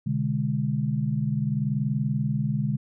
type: chord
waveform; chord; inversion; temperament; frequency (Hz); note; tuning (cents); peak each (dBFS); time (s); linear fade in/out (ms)
sine; G# diminished; first; equal with one note detuned; 126.36 / 146.83 / 207.7; B2 / D3 / G#3; +40 / 0 / 0; -28 / -26 / -28; 0.06-2.77; 10
effects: none